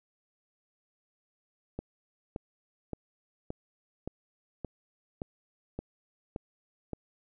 click train, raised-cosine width 2 ms, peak -22 dBFS, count 10, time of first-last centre 1.79-6.933 s, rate 1.75 Hz, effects none

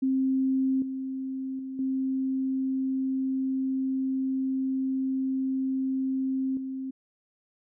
sine tone with level steps, 264.4 Hz, C4, 18 cents sharp, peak -22 / -30 / -33 / -25 / -31 dBFS, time 0.02-6.91 s, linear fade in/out 10 ms, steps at 0.82 / 1.59 / 1.79 / 6.57 s, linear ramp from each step 2 ms, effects none

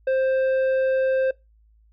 sine tone with tanh clipping, 526 Hz, C5, 9 cents sharp, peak -20 dBFS, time 0.07-1.31 s, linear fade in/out 5 ms, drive 8 dB, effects noise-tail reverb RT60 0.2 s tail -22 dB re dry + added 54 Hz sine -54 dBFS peak until 1.92 s

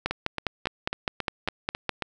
two click trains, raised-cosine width 0.3 ms, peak -12 / -9 dBFS, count 8 / 10, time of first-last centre 0.11-2.023 / 0.06-1.893 s, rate 3.66 / 4.91 Hz, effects none

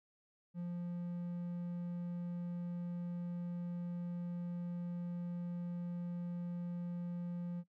triangle tone, 174.61 Hz, F3, in tune, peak -36 dBFS, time 0.54-7.64 s, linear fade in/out 50 ms, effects noise-tail reverb RT60 0.1 s tail -18 dB re dry

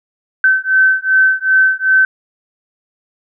sine beating tone pair, 1534 / 1536.6 Hz, G6 / G6, -38 / -35 cents, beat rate 2.6 Hz, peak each -12 dBFS, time 0.44-2.05 s, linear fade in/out 2 ms, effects none

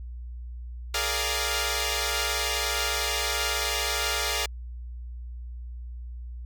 5% pulse chord, Bb dominant seventh, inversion third, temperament equal, 415.3 / 466.2 / 587.3 / 698.5 Hz, Ab4 / Bb4 / D5 / F5, 0 / 0 / 0 / 0 cents, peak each -20 dBFS, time 0.94-4.46 s, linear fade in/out 5 ms, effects added 60 Hz sine -35 dBFS peak until 6.45 s

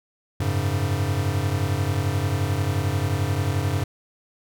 square chord, F# suspended second, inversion none, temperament equal, 92.5 / 103.83 / 138.59 Hz, F#2 / G#2 / C#3, 0 / 0 / 0 cents, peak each -26 / -26 / -28 dBFS, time 0.4-3.84 s, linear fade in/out 5 ms, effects none

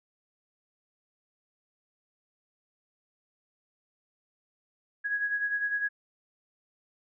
sine beating tone pair, 1661.2 / 1671.1 Hz, G#6 / G#6, 0 / +10 cents, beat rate 9.9 Hz, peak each -28 / -35 dBFS, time 5.04-5.89 s, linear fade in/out 20 ms, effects none

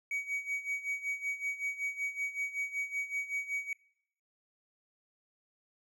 triangle tone with tremolo, 2260 Hz, C#7, 33 cents sharp, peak -29 dBFS, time 0.11-3.73 s, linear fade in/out 2 ms, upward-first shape sine, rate 5.3 Hz, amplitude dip 80%, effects noise-tail reverb RT60 0.7 s tail -23 dB re dry

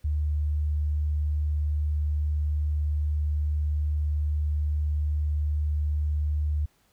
sine tone, 74.8 Hz, D2, 32 cents sharp, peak -23 dBFS, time 0.04-6.66 s, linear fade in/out 10 ms, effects pink hiss -66 dBFS RMS until 6.92 s

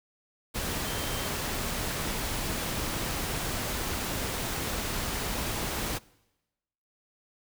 sine tone in noise, 3136 Hz, G7, in tune, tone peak -42 dBFS, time 0.85-1.28 s, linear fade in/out 20 ms, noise pink, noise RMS -32 dBFS, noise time 0.54-5.99 s, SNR -13 dB, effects noise-tail reverb RT60 1.0 s tail -23 dB re dry

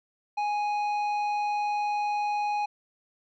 triangle tone with tanh clipping, 830.6 Hz, G#5, in tune, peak -27 dBFS, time 0.37-2.66 s, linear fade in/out 10 ms, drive 13 dB, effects none

